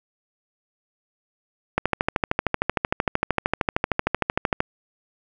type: click train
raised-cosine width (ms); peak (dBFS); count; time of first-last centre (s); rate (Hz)
0.5; -4; 38; 1.78-4.604; 13.1
effects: none